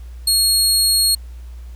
25% pulse tone, 4300 Hz, C8, 47 cents sharp, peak -8 dBFS, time 0.27-1.15 s, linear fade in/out 5 ms, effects added 60 Hz sine -31 dBFS peak until 1.75 s + pink hiss -53 dBFS RMS until 1.75 s

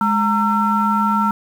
sine tone cluster, 208.6 / 921 / 1345 Hz, G#3 / A#5 / E6, +8 / -21 / +34 cents, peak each -18 dBFS, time 0.01-1.31 s, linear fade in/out 2 ms, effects tanh soft clip ceiling -5 dBFS + 7-bit

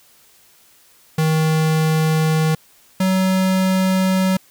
square tone pair in turn, 157.8 / 188.12 Hz, D#3 / F#3, +25 / +29 cents, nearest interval minor third, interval 304 cents, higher second, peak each -15 dBFS, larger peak neither, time 1.18-2.55 / 3-4.37 s, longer neither, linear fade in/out 5 ms, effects white hiss -52 dBFS RMS until 4.5 s

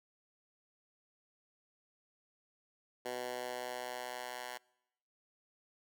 10% pulse tone with high-pass filter sweep, 124.3 Hz, B2, 12 cents sharp, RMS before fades -42 dBFS, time 3.05-4.58 s, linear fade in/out 10 ms, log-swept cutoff 440 to 980 Hz, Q 1.2, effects noise-tail reverb RT60 0.9 s tail -26 dB re dry

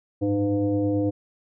sine tone with frequency modulation, 304.6 Hz, D#4, 37 cents flat, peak -20 dBFS, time 0.21-1.11 s, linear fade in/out 20 ms, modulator 200 Hz, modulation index 1, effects none

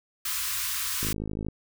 white band-stop noise, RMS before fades -30 dBFS, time 0.25-1.13 s, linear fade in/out 5 ms, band 100 to 980 Hz, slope 96 dB/octave
click train, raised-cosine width 3 ms, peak -20 dBFS, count 25, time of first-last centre 1.03-1.485 s, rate 52.7 Hz
effects none

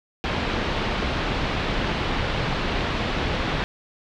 pink low-pass noise, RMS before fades -25 dBFS, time 0.24-3.64 s, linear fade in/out 0 ms, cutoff 3900 Hz, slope 24 dB/octave, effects none

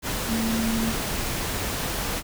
sine tone in noise, 225.5 Hz, A3, 43 cents sharp, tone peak -23 dBFS, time 0.27-0.94 s, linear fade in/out 50 ms, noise pink, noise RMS -28 dBFS, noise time 0.02-2.23 s, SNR +2 dB, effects none

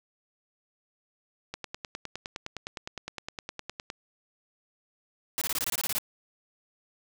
click train, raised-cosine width 0.2 ms, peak -18 dBFS, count 24, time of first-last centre 1.54-3.901 s, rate 9.74 Hz
white noise bursts, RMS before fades -30 dBFS, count 11, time 5.38-5.984 s, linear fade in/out 0 ms, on 34 ms, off 23 ms
effects none

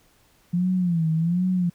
sine tone with vibrato, 171.7 Hz, F3, 29 cents flat, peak -19 dBFS, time 0.53-1.7 s, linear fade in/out 10 ms, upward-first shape sine, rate 1.3 Hz, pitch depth 130 cents each way, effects pink hiss -60 dBFS RMS until 1.74 s

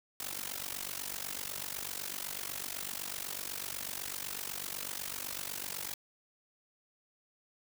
white noise with amplitude modulation, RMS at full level -36 dBFS, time 0.2-5.94 s, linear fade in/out 2 ms, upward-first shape sine, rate 48 Hz, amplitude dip 90%, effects none

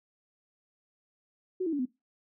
sine tone with pitch steps, 370 / 325.8 / 287 / 252.7 Hz, F#4 / E4 / D4 / B3, 0 / -20 / -40 / +40 cents, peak -27 dBFS, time 1.6-1.856 s, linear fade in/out 10 ms, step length 64 ms, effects noise-tail reverb RT60 0.2 s tail -18 dB re dry

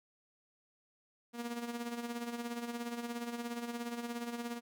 sawtooth tone with tremolo, 237.1 Hz, A#3, 30 cents sharp, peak -32 dBFS, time 1.33-4.61 s, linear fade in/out 50 ms, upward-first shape sine, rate 17 Hz, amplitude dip 60%, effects none

